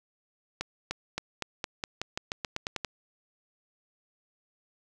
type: accelerating click train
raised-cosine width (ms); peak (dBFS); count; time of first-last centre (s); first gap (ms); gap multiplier
0.2; -14; 14; 0.61-2.847; 300; 0.9
effects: none